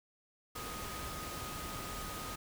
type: tone in noise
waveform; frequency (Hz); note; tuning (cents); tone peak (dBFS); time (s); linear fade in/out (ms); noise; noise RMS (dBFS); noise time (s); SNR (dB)
sine; 1247; D#6; +3; -46; 0.55-2.36; 10; pink; -43; 0.55-2.36; -6
effects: none